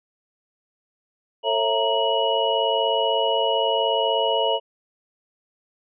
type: tone cluster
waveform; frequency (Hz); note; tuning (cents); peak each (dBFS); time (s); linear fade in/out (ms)
sine; 446.2 / 547 / 663 / 930 / 2922; A4 / C#5 / E5 / A#5 / F#7; +24 / -23 / +10 / -4 / -22; -25; 1.43-4.6; 50
effects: none